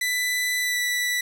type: tone with pitch glide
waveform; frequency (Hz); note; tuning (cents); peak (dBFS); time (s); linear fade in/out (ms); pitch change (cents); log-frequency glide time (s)
sawtooth; 1991 to 1968.1; B6 to B6; +14 to -7; -19; 0.01-1.21; 5; -21; 0.59-0.79
effects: none